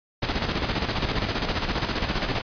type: noise with tremolo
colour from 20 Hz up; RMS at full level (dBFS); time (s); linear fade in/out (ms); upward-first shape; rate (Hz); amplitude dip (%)
pink; -24; 0.22-2.42; 10; square; 15; 50
effects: resampled to 11025 Hz